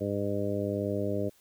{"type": "harmonic tone", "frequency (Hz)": 101.3, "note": "G#2", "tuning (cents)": -43, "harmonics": [1, 2, 3, 4, 5, 6], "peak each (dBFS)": [-35, -35, -35, -35, -35, -35], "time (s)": [0, 1.3], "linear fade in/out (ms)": 20, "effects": ["white hiss -63 dBFS RMS until 1.4 s"]}